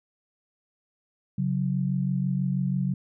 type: tone pair together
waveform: sine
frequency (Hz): 137.84 / 184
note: C#3 / F#3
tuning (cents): -9 / -9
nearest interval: perfect fourth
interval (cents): 500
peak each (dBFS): -26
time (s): 1.38-2.94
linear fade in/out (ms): 5
effects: none